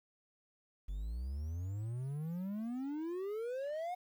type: exponential sweep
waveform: triangle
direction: up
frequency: 46.25 to 737 Hz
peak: -35 dBFS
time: 0.88-3.95 s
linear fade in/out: 10 ms
effects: 11-bit